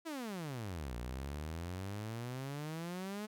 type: exponential two-way sweep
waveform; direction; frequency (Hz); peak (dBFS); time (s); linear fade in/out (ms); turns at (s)
sawtooth; down then up; 340 to 58.27 to 215.9; -36; 0.05-3.27; 20; 0.95
effects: none